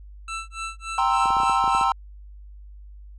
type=tone with tremolo; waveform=25% pulse; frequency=1330 Hz; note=E6; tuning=15 cents sharp; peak=-24 dBFS; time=0.28-1.84 s; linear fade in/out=2 ms; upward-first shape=sine; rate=3.5 Hz; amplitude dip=100%
type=chord; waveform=triangle; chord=C dominant seventh; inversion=second; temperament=equal; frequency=784 / 932.3 / 1046.5 / 1318.5 Hz; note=G5 / Bb5 / C6 / E6; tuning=0 / 0 / 0 / 0 cents; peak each=-22 dBFS; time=0.98-1.92 s; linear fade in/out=2 ms
type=clicks; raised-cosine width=2 ms; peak=-23 dBFS; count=10; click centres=1.257 / 1.305 / 1.368 / 1.402 / 1.434 / 1.497 / 1.641 / 1.678 / 1.749 / 1.812 s
effects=added 50 Hz sine -40 dBFS peak until 3.18 s + resampled to 22050 Hz